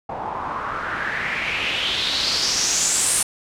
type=noise with low-pass filter sweep; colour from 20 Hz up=white; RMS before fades=-23 dBFS; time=0.09-3.23 s; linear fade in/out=5 ms; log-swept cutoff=770 to 9600 Hz; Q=4.1; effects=none

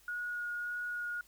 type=tone with vibrato; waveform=sine; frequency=1445 Hz; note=F#6; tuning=41 cents flat; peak=-35 dBFS; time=0.08-1.21 s; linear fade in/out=2 ms; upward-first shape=sine; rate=1.7 Hz; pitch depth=10 cents each way; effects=added 50 Hz sine -69 dBFS peak until 1.27 s + white hiss -64 dBFS RMS until 1.27 s

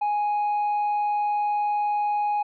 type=tone with tanh clipping; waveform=sine; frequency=830.6 Hz; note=G#5; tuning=in tune; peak=-22 dBFS; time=0.01-2.43 s; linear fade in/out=10 ms; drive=2 dB; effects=none

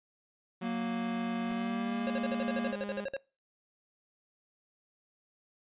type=tone with pitch glide; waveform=sawtooth; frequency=185 to 204.1 Hz; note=F#3 to G#3; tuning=0 to -30 cents; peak=-34 dBFS; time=0.61-3.05 s; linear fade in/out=10 ms; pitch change=+170 cents; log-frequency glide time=1.45-2.1 s
type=tone; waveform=square; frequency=233.1 Hz; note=A#3; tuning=in tune; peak=-33 dBFS; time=0.61-2.74 s; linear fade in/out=50 ms
type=noise with exponential growth; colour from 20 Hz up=pink; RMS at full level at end=-44 dBFS; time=1.44-1.52 s; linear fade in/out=0 ms; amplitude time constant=17 ms
type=tone bursts; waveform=square; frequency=545 Hz; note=C#5; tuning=29 cents flat; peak=-33 dBFS; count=14; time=2.07-3.166 s; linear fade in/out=0 ms; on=30 ms; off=52 ms
effects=noise-tail reverb RT60 0.3 s tail -22 dB re dry + resampled to 8000 Hz

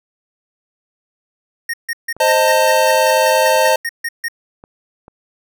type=tone bursts; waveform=square; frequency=1855 Hz; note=A#6; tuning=9 cents flat; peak=-19 dBFS; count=14; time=1.69-4.284 s; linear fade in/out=5 ms; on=46 ms; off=150 ms
type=clicks; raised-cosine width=1 ms; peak=-25 dBFS; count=6; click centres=2.166 / 2.948 / 3.56 / 3.678 / 4.639 / 5.081 s
type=chord; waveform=square; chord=A diminished; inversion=first; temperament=equal with one note detuned; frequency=523.3 / 622.3 / 895.9 Hz; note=C5 / Eb5 / A5; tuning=0 / 0 / +31 cents; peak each=-16 dBFS; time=2.2-3.76 s; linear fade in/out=5 ms
effects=none

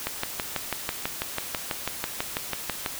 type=click train; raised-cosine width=0.3 ms; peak=-10 dBFS; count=18; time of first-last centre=0.07-2.861 s; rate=6.09 Hz; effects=white hiss -36 dBFS RMS until 2.99 s

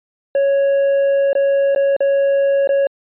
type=tone with dropouts; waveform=triangle; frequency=554.4 Hz; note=C#5; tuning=in tune; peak=-10 dBFS; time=0.35-2.87 s; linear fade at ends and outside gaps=2 ms; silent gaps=1.331-1.352 / 1.749-1.76 / 1.965-2.005 / 2.674-2.691 s; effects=resampled to 8000 Hz

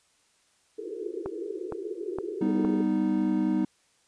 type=band-pass noise; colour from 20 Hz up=white; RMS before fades=-35 dBFS; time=0.78-2.82 s; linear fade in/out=5 ms; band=330 to 450 Hz; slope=96 dB/octave
type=click train; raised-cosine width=1 ms; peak=-20 dBFS; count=4; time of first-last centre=1.26-2.649 s; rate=2.16 Hz
type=chord; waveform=triangle; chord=G augmented; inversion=none; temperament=equal; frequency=196 / 246.9 / 311.1 Hz; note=G3 / B3 / D#4; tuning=0 / 0 / 0 cents; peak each=-26 / -27 / -24 dBFS; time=2.41-3.65 s; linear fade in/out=5 ms
effects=white hiss -66 dBFS RMS until 4.07 s + resampled to 22050 Hz

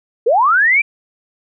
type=linear sweep; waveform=sine; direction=up; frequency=415.3 to 2394 Hz; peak=-9 dBFS; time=0.26-0.82 s; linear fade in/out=10 ms; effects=none

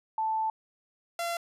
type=tone pair in turn; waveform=sine / sawtooth; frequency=880 / 683.6 Hz; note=A5 / F5; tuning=0 / -37 cents; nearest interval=major third; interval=437 cents; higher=first; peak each=-26 dBFS; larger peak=neither; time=0.18-0.5 / 1.19-1.37 s; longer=first; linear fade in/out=2 ms; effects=resampled to 32000 Hz

